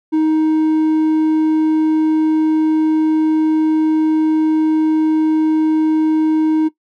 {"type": "tone with hard clipping", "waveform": "sine", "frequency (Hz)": 313.4, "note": "D#4", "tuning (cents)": 13, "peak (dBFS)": -12, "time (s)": [0.12, 6.69], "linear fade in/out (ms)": 20, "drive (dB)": 3, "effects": ["noise-tail reverb RT60 0.1 s tail -17 dB re dry"]}